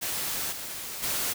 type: noise with level steps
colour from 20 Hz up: white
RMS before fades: -31 / -37 / -29 dBFS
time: 0.01-1.34 s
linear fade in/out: 20 ms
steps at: 0.51 / 1.02 s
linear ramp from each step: 20 ms
effects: none